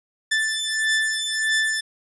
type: beating tone pair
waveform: sawtooth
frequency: 1760 / 1761.6 Hz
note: A6 / A6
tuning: 0 / +2 cents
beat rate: 1.6 Hz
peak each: -20 dBFS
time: 0.31-1.81 s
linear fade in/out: 10 ms
effects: resampled to 24000 Hz